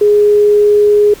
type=tone; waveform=sine; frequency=415.3 Hz; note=G#4; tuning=in tune; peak=-5 dBFS; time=0.01-1.14 s; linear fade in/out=5 ms; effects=pink hiss -36 dBFS RMS until 1.2 s